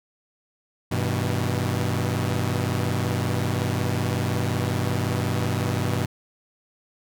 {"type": "chord", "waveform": "sawtooth", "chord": "G augmented", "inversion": "none", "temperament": "equal with one note detuned", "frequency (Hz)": [98, 123.47, 159.29], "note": ["G2", "B2", "D#3"], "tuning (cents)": [0, 0, 41], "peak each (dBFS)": [-22, -22, -26], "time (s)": [0.91, 6.06], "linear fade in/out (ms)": 10, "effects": []}